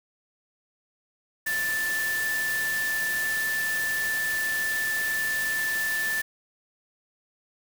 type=tone in noise; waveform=sine; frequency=1760 Hz; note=A6; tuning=in tune; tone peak=-25 dBFS; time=1.46-6.22 s; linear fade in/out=10 ms; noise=white; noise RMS=-34 dBFS; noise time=1.46-6.22 s; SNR=+6 dB; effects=none